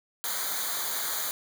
white noise with comb filter, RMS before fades -31 dBFS, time 0.24-1.31 s, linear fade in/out 0 ms, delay 0.37 ms, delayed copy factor -0.9, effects none

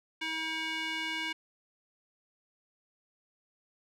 square tone with band-pass filter, 320 Hz, D#4, 49 cents sharp, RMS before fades -35 dBFS, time 0.21-1.33 s, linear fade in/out 10 ms, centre 2500 Hz, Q 2.2, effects none

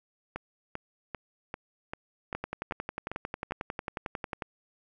two click trains, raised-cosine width 0.5 ms, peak -18 / -20 dBFS, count 24 / 9, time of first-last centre 2.35-4.422 / 0.36-3.51 s, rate 11.1 / 2.54 Hz, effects none

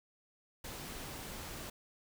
pink noise, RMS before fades -45 dBFS, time 0.64-1.7 s, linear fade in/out 5 ms, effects none

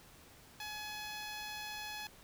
5% pulse tone with notch filter, 846 Hz, G#5, 32 cents sharp, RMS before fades -44 dBFS, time 0.6-2.07 s, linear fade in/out 2 ms, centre 8500 Hz, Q 0.53, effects pink hiss -59 dBFS RMS until 2.23 s

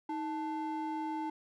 triangle ring-modulated tone, 596 Hz, D5, 25 cents sharp, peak -29 dBFS, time 0.09-1.3 s, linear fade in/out 5 ms, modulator 281 Hz, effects none

